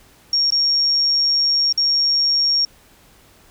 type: tone with dropouts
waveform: sine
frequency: 5550 Hz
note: F8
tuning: 12 cents flat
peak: -14 dBFS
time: 0.33-2.65 s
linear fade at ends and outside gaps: 2 ms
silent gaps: 0.504-0.522 / 1.726-1.776 s
effects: pink hiss -51 dBFS RMS until 3.5 s